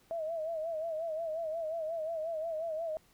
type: tone with vibrato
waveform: sine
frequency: 646 Hz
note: E5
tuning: 35 cents flat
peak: -33 dBFS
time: 0.11-2.97 s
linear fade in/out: 0 ms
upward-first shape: sine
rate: 5.6 Hz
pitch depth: 78 cents each way
effects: pink hiss -66 dBFS RMS until 3.13 s